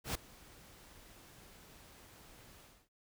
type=noise with ADSR envelope; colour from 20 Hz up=pink; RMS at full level=-35 dBFS; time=0.04-2.89 s; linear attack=110 ms; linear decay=5 ms; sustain=-23 dB; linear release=280 ms; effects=none